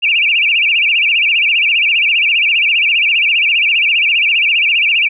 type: tone with vibrato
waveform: sine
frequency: 2554 Hz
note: D#7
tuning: 45 cents sharp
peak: -9 dBFS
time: 0.02-5.09 s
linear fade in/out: 20 ms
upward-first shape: sine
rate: 15 Hz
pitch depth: 190 cents each way
effects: none